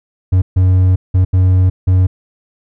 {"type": "tone bursts at uneven times", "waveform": "triangle", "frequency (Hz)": 92.5, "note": "F#2", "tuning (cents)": 0, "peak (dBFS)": -5, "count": 5, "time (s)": [[0.32, 0.42], [0.56, 0.96], [1.14, 1.25], [1.33, 1.7], [1.87, 2.07]], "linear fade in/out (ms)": 10, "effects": []}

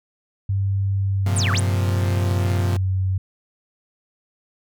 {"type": "tone with pitch glide", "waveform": "sine", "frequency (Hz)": [98, 94.39], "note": ["G2", "F#2"], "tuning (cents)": [0, 35], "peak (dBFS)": -18, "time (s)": [0.49, 3.18], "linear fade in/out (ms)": 5, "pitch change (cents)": -65, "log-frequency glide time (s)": [0.93, 2.88]}
{"type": "chord", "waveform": "sawtooth", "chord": "Bb suspended second", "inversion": "none", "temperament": "equal", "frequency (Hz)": [116.54, 130.81, 174.61], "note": ["Bb2", "C3", "F3"], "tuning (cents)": [0, 0, 0], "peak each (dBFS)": -25, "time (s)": [1.26, 2.77], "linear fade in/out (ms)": 5}
{"type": "exponential two-way sweep", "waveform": "sine", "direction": "down then up", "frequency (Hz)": [10400, 1080, 10400], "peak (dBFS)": -22, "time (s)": [1.36, 1.6], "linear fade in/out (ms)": 5, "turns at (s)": 1.52}
{"effects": []}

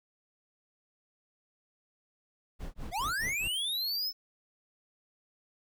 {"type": "noise with tremolo", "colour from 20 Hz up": "brown", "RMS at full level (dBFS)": -38, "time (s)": [2.59, 3.49], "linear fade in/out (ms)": 20, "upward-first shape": "sine", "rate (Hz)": 4.8, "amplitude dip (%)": 100}
{"type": "linear sweep", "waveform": "square", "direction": "up", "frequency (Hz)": [622.3, 5320], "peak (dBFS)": -31, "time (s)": [2.91, 4.13], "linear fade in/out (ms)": 50}
{"effects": []}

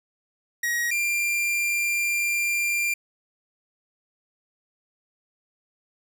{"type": "tone pair in turn", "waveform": "45% pulse", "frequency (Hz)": [1896, 2382], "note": ["A#6", "D7"], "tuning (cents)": [29, 24], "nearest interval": "major third", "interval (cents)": 395, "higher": "second", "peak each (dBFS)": [-23, -22], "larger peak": "second", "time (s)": [[0.63, 0.91], [0.91, 2.94]], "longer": "second", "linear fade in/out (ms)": 5, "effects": []}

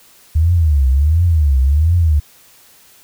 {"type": "tone with vibrato", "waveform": "sine", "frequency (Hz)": 75.4, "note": "D2", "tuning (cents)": 46, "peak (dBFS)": -9, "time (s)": [0.35, 2.2], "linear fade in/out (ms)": 10, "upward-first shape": "triangle", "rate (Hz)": 1.4, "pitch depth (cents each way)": 290, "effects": ["white hiss -47 dBFS RMS until 3.03 s"]}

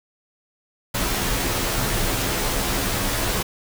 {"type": "noise with comb filter", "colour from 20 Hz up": "pink", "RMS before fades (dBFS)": -23, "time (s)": [0.94, 3.43], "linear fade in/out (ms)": 10, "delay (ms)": 13, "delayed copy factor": -0.7, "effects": []}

